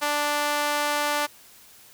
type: tone with high-pass filter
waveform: sawtooth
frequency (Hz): 293.7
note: D4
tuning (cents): 0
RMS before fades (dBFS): -25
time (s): 0.01-1.27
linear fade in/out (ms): 20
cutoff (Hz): 820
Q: 1.1
effects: white hiss -51 dBFS RMS until 1.93 s